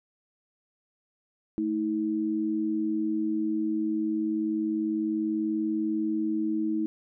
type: tone pair together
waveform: sine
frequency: 219.5 / 319.8 Hz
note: A3 / D#4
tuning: -4 / +48 cents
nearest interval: perfect fifth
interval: 652 cents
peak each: -31 / -26 dBFS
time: 1.58-6.86 s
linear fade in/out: 0 ms
effects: none